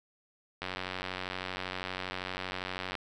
click train, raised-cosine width 0.3 ms, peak -19 dBFS, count 217, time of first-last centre 0.62-2.953 s, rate 92.6 Hz, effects none

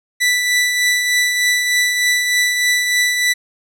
sawtooth tone with tremolo, 1975.5 Hz, B6, in tune, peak -8 dBFS, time 0.2-3.34 s, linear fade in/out 20 ms, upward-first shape triangle, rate 3.3 Hz, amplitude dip 45%, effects low-pass 12000 Hz 12 dB/octave

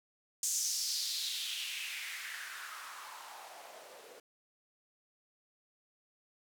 blue noise with band-pass filter sweep, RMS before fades -40 dBFS, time 0.43-4.2 s, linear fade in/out 2 ms, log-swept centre 7000 to 450 Hz, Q 3.4, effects none

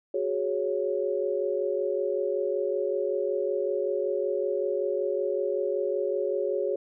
sine chord, F# suspended second, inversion none, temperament equal, 370 / 415.3 / 554.4 Hz, F#4 / G#4 / C#5, 0 / 0 / 0 cents, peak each -30 / -29 / -29 dBFS, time 0.14-6.76 s, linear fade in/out 5 ms, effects none

